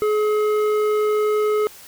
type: tone with low-pass filter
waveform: square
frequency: 424.4 Hz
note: G#4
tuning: 38 cents sharp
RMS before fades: -19 dBFS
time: 0.02-1.67 s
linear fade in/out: 0 ms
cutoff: 1500 Hz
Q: 0.87
effects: white hiss -43 dBFS RMS until 1.87 s